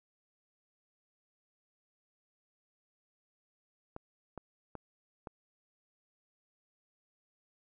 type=clicks; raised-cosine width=1 ms; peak=-28 dBFS; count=4; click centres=3.964 / 4.377 / 4.753 / 5.272 s; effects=none